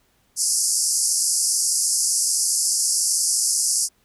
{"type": "band-pass noise", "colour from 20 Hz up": "white", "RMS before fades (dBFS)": -21, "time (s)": [0.36, 3.89], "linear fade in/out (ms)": 50, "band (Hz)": [4800, 11000], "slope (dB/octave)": 96, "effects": ["pink hiss -63 dBFS RMS until 4.04 s"]}